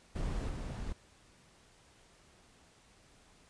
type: noise with level steps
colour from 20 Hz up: brown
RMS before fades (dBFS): -36 / -39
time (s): 0.15-0.93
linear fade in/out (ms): 10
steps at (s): 0.49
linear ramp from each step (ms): 5
effects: pink hiss -63 dBFS RMS until 3.49 s + resampled to 22050 Hz